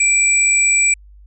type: tone pair together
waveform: sine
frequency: 2349 / 7851 Hz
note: D7 / B8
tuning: 0 / -11 cents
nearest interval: octave + major sixth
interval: 2089 cents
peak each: -14 dBFS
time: 0-0.94 s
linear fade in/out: 5 ms
effects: added 50 Hz sine -40 dBFS peak until 1.26 s